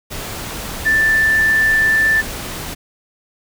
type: tone in noise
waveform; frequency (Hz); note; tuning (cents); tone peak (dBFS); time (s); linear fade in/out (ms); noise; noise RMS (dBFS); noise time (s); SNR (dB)
sine; 1767; A6; +7; -11; 0.85-2.22; 20; pink; -27; 0.1-2.75; +13
effects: none